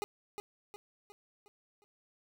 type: tone with echo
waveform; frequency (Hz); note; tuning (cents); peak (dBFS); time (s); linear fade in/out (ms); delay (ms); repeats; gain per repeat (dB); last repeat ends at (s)
25% pulse; 412; G#4; -14; -30; 0.02-0.04; 0; 360; 5; -6; 1.84
effects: none